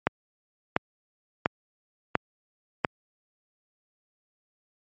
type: click train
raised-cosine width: 0.5 ms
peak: -5 dBFS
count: 5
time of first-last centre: 0.07-2.848 s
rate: 1.44 Hz
effects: high-pass 100 Hz 12 dB/octave + MP3 32 kbps